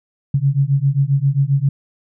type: beating tone pair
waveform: sine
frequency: 135.1 / 142.6 Hz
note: C#3 / C#3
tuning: -44 / +49 cents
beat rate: 7.5 Hz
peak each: -16 dBFS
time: 0.34-1.69 s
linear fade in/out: 5 ms
effects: none